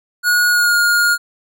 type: tone with pitch glide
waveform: square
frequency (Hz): 1450 to 1425.1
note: F#6 to F6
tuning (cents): -35 to +35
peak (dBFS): -12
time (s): 0.23-1.18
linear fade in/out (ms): 50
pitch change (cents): -30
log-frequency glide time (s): 0.5-0.75
effects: none